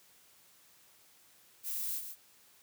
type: noise with echo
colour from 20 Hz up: violet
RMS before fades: -37 dBFS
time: 1.63-2.02 s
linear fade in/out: 50 ms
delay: 140 ms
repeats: 1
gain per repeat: -7 dB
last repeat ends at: 2.16 s
effects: white hiss -63 dBFS RMS until 2.62 s + high-pass 60 Hz 12 dB/octave